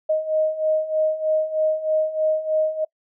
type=beating tone pair; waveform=sine; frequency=622.3 / 625.5 Hz; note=D#5 / D#5; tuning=0 / +9 cents; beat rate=3.2 Hz; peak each=-24 / -20 dBFS; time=0.09-2.85 s; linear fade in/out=10 ms; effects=noise-tail reverb RT60 0.1 s tail -25 dB re dry